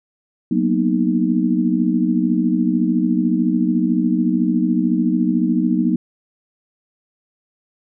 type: chord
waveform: sine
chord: B major seventh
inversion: second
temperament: equal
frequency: 185 / 233.1 / 246.9 / 311.1 Hz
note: F#3 / A#3 / B3 / D#4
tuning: 0 / 0 / 0 / 0 cents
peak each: -20 dBFS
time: 0.51-5.96 s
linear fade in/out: 5 ms
effects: none